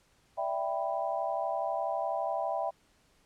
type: chord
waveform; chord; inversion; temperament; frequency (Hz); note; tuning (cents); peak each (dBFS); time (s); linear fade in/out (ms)
sine; E minor seventh; third; equal; 587.3 / 659.3 / 784 / 987.8; D5 / E5 / G5 / B5; 0 / 0 / 0 / 0; -37 / -33 / -34 / -38; 0.37-2.71; 20
effects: pink hiss -67 dBFS RMS until 3.25 s + low-pass 10000 Hz 12 dB/octave

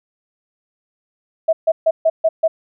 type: tone bursts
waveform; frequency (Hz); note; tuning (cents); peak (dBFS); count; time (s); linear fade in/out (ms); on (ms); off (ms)
sine; 646; E5; -35; -10; 6; 1.48-2.48; 10; 50; 140
effects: none

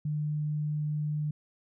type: tone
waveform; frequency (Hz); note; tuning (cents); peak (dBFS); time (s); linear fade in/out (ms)
sine; 150.4; D3; +42; -28; 0.05-1.31; 5
effects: none

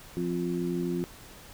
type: harmonic tone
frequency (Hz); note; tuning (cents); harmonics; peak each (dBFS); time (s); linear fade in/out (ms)
87.3; F2; 0; 2 / 3 / 4; -31 / -34 / -31; 0.17-1.04; 0
effects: pink hiss -49 dBFS RMS until 1.53 s

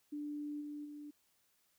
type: tone with level steps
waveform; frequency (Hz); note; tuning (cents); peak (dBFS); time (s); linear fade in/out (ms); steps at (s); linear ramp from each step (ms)
sine; 294.6; D4; +6; -39 / -42 / -46; 0.12-1.11; 10; 0.6 / 0.84; 20
effects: white hiss -75 dBFS RMS until 1.78 s

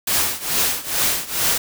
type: noise with tremolo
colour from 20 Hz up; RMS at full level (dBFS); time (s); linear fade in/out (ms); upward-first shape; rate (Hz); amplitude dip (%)
white; -17; 0.07-1.58; 5; triangle; 2.3; 90
effects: none

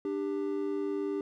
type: tone pair together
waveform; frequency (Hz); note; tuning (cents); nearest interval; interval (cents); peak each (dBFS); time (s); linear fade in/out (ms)
triangle; 296.3 / 395.5; D4 / G4; +15 / +15; perfect fourth; 500; -32 / -30; 0.05-1.21; 2
effects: none

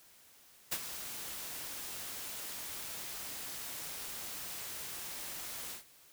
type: noise with ADSR envelope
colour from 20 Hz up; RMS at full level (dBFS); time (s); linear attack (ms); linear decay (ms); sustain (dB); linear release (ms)
white; -33; 0.71-5.84; 16; 53; -10; 120
effects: white hiss -61 dBFS RMS until 6.12 s

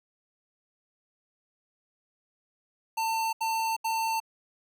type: tone bursts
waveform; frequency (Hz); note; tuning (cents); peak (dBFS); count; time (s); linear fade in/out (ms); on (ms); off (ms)
square; 897; A5; +33; -27; 3; 2.97-4.202; 10; 360; 76
effects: none

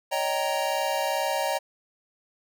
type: chord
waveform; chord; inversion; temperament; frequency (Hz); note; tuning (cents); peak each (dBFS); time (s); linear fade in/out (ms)
square; Eb dominant seventh; third; just; 560 / 622.3 / 777.8 / 933.4; Db5 / Eb5 / G5 / Bb5; +18 / 0 / -14 / +2; -31; 0.11-1.59; 20
effects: none

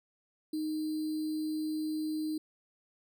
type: tone with sample-and-hold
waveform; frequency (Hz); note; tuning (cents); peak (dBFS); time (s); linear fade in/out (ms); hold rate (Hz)
sine; 310; D#4; -6; -31; 0.53-2.38; 5; 4410
effects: none

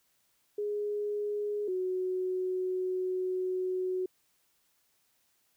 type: tone pair in turn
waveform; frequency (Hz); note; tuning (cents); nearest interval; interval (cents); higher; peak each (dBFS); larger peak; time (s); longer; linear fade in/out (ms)
sine; 414.9 / 369.6; G#4 / F#4; -2 / -2; major second; 200; first; -30 / -29; second; 0.58-1.68 / 1.68-4.06; second; 5
effects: white hiss -72 dBFS RMS until 5.56 s

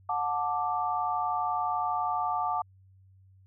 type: chord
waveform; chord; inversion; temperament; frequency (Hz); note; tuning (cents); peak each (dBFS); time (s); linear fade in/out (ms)
sine; D major; first; equal with one note detuned; 728.1 / 880 / 1174.7; F#5 / A5 / D6; -28 / 0 / 0; -31; 0.09-2.62; 5
effects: added 95 Hz sine -55 dBFS peak until 3.46 s

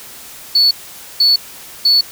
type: tone bursts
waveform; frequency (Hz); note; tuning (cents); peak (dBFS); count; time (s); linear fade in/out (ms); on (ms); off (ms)
sine; 4435; C#8; 0; -6; 3; 0.55-2.01; 5; 160; 490
effects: tanh soft clip ceiling -5 dBFS + white hiss -35 dBFS RMS until 2.11 s

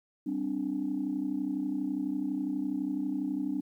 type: chord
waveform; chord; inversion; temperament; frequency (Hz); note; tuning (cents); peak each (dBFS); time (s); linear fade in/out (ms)
sine; G suspended fourth; none; equal; 196 / 261.6 / 293.7; G3 / C4 / D4; 0 / 0 / 0; -37 / -33 / -31; 0.26-3.61; 10
effects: tanh soft clip ceiling -22 dBFS + 11-bit

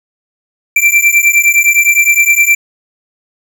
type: beating tone pair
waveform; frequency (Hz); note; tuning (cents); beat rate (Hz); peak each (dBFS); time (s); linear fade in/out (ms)
square; 2345 / 2354.7; D7 / D7; -3 / +4; 9.7; -10; 0.76-2.55; 5
effects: none

